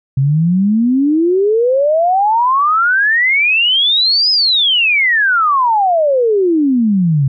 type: exponential two-way sweep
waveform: sine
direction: up then down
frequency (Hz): 130.81 to 5140 to 130.81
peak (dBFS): -9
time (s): 0.17-7.28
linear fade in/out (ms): 5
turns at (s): 4.31
effects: none